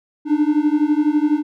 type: beating tone pair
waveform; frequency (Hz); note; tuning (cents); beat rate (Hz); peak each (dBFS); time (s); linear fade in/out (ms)
triangle; 293.7 / 305.7; D4 / D#4; 0 / -30; 12; -15; 0.25-1.43; 50
effects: none